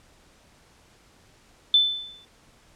sine tone with exponential decay, 3520 Hz, A7, in tune, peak -12 dBFS, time 1.74-2.25 s, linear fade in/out 2 ms, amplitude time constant 110 ms, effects pink hiss -57 dBFS RMS until 2.75 s + low-pass 9000 Hz 12 dB/octave

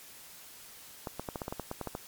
clicks, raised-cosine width 1 ms, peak -21 dBFS, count 12, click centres 1.072 / 1.196 / 1.288 / 1.358 / 1.418 / 1.481 / 1.525 / 1.597 / 1.714 / 1.813 / 1.873 / 1.951 s, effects white hiss -51 dBFS RMS until 2.07 s + MP3 96 kbps

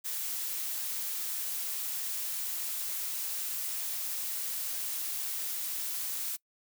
blue noise, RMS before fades -35 dBFS, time 0.04-6.37 s, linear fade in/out 20 ms, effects noise-tail reverb RT60 0.1 s tail -24 dB re dry

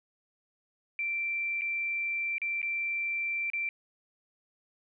sine tone with dropouts, 2349 Hz, D7, in tune, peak -29 dBFS, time 0.99-3.69 s, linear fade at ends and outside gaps 1 ms, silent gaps 1.611-1.618 / 2.382-2.417 / 2.617-2.628 / 3.501-3.534 s, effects none

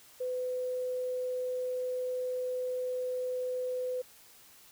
sine tone, 504 Hz, B4, 35 cents sharp, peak -31 dBFS, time 0.2-4.02 s, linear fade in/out 10 ms, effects white hiss -57 dBFS RMS until 4.71 s

